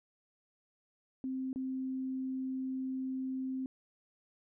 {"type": "tone with dropouts", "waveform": "sine", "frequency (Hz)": 261.6, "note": "C4", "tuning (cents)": 0, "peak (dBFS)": -34, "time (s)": [1.24, 3.66], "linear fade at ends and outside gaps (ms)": 1, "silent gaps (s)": [1.53, 1.559], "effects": []}